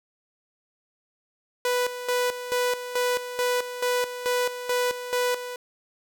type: tone with tremolo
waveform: sawtooth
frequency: 493.9 Hz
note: B4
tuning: in tune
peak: -18 dBFS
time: 1.65-5.56 s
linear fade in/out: 2 ms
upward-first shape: square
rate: 2.3 Hz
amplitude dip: 70%
effects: none